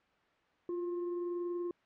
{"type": "tone with frequency modulation", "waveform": "sine", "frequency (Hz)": 349.2, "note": "F4", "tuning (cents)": 0, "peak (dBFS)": -34, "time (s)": [0.69, 1.71], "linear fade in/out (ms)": 2, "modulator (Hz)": 719, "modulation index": 0.27, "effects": ["white hiss -69 dBFS RMS until 1.85 s", "low-pass 2000 Hz 12 dB/octave"]}